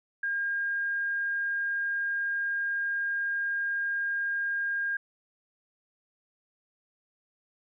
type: tone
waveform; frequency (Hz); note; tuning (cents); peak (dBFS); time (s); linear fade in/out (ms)
sine; 1614; G#6; -50; -27; 0.23-4.97; 5
effects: none